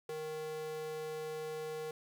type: tone with high-pass filter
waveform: square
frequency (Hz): 155.56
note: D#3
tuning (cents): 0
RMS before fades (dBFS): -41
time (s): 0.09-1.91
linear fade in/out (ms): 2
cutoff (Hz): 380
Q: 9
effects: 11-bit